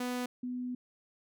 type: tone pair in turn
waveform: sawtooth / sine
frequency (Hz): 247.9 / 248.8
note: B3 / B3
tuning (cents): +7 / +13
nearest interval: unison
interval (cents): 6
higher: second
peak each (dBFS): -29 / -34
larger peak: first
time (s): 0-0.26 / 0.43-0.75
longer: second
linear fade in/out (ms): 5
effects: none